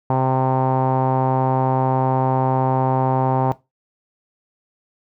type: tone with low-pass filter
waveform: sawtooth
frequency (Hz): 130.81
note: C3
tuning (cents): 0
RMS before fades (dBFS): -18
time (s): 0.1-3.52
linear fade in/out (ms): 0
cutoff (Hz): 860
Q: 6.3
effects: noise-tail reverb RT60 0.2 s tail -17 dB re dry